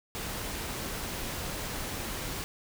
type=noise; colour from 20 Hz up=pink; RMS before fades=-36 dBFS; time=0.15-2.44 s; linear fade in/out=0 ms; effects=none